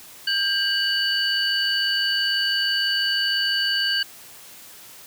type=tone cluster; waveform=sine; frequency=1592 / 2940 / 4546 Hz; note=G6 / F#7 / C#8; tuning=+26 / -12 / +43 cents; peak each=-24 dBFS; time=0.27-4.03 s; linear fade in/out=5 ms; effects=white hiss -44 dBFS RMS until 5.06 s + high-pass 60 Hz 12 dB/octave